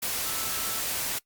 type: tone in noise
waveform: sine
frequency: 1318.5 Hz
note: E6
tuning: in tune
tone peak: -41 dBFS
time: 0.25-0.81 s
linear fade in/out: 10 ms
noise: white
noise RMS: -30 dBFS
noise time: 0.02-1.19 s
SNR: -14 dB
effects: noise-tail reverb RT60 0.1 s tail -21 dB re dry + Opus 48 kbps